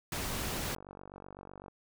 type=noise; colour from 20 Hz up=pink; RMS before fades=-36 dBFS; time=0.12-0.75 s; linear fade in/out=2 ms
type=click train; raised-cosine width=1 ms; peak=-33 dBFS; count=49; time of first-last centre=0.68-1.682 s; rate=47.9 Hz
effects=none